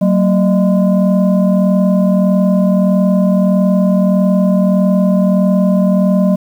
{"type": "tone with frequency modulation", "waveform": "sine", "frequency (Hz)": 188.7, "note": "F#3", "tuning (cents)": 34, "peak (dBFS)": -8, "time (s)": [0.01, 6.36], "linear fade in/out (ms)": 10, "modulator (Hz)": 419, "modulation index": 0.81, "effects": ["7-bit"]}